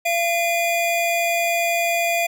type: tone pair together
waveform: square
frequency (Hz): 682.5 / 2432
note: F5 / D#7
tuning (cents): -40 / -40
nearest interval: octave + minor seventh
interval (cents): 2200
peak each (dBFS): -21 / -23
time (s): 0.05-2.27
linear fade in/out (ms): 10
effects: none